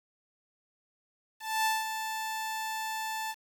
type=tone with ADSR envelope; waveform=sawtooth; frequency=880 Hz; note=A5; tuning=in tune; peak=-21 dBFS; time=1.39-3.35 s; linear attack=260 ms; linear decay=190 ms; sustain=-8 dB; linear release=49 ms; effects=8-bit